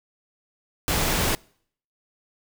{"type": "noise", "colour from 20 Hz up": "pink", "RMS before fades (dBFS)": -23, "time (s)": [0.88, 1.35], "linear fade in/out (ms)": 0, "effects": ["noise-tail reverb RT60 0.6 s tail -26 dB re dry"]}